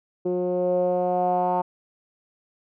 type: tone with low-pass filter sweep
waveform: 10% pulse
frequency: 180 Hz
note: F#3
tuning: 47 cents flat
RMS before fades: -23 dBFS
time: 0.25-1.62 s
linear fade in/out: 10 ms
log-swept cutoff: 410 to 870 Hz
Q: 4.7
effects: none